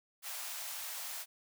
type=high-pass noise; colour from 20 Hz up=white; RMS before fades=-42 dBFS; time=0.22-1.26 s; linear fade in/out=50 ms; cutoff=590 Hz; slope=48 dB/octave; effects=none